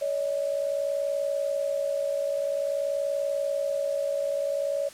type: tone pair together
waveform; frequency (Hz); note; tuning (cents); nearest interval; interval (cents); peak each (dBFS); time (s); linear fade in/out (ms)
sine; 564 / 624.5; C#5 / D#5; +30 / +6; major second; 176; -26 / -31; 0.01-4.89; 10
effects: white hiss -47 dBFS RMS until 4.93 s + low-pass 10000 Hz 12 dB/octave